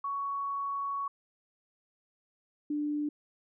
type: tone pair in turn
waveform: sine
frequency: 1117 / 295.9 Hz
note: C#6 / D4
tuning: +13 / +13 cents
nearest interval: octave + major seventh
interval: 2300 cents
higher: first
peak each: -31 / -29 dBFS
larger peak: second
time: 0.04-1.08 / 2.7-3.09 s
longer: first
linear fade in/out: 5 ms
effects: none